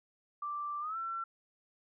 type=tone with pitch glide; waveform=sine; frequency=1174.7 to 1349.4 Hz; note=D6 to E6; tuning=0 to +40 cents; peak=-35 dBFS; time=0.42-1.24 s; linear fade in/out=5 ms; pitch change=+240 cents; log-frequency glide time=0.8-0.97 s; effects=none